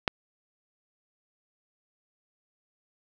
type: click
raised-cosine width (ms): 0.3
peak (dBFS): -7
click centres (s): 0.078
effects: none